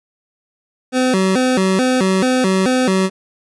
25% pulse tone with vibrato, 220 Hz, A3, in tune, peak -9 dBFS, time 0.92-3.1 s, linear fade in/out 50 ms, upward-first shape square, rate 2.3 Hz, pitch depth 260 cents each way, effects resampled to 24000 Hz

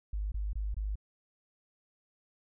sine tone bursts, 51.2 Hz, G#1, 24 cents flat, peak -31 dBFS, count 4, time 0.13-0.956 s, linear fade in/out 5 ms, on 190 ms, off 22 ms, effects none

